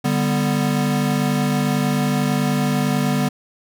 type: chord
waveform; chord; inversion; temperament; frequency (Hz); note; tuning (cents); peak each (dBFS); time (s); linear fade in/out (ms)
square; G major; second; equal; 146.83 / 196 / 246.9; D3 / G3 / B3; 0 / 0 / 0; -22 / -23 / -22; 0.04-3.29; 10
effects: none